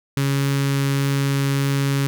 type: tone with notch filter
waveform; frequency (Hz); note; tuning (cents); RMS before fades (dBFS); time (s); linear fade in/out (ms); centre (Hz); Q
sawtooth; 138.59; C#3; 0; -20; 0.17-2.07; 0; 690; 0.92
effects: none